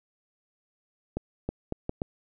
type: accelerating click train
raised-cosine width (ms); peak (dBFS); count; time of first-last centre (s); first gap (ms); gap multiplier
2; -16; 5; 1.17-2.019; 320; 0.73
effects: none